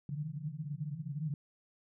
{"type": "band-pass noise", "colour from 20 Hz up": "white", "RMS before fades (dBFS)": -39, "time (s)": [0.09, 1.34], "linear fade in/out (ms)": 2, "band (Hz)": [140, 160], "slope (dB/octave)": 96, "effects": []}